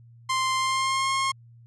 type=tone with pitch glide; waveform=sawtooth; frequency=1046.5 to 1075.3 Hz; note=C6 to C6; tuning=0 to +47 cents; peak=-19 dBFS; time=0.29-1.32 s; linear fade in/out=10 ms; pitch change=+47 cents; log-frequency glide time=0.55-1.11 s; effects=added 117 Hz sine -48 dBFS peak until 1.66 s + resampled to 22050 Hz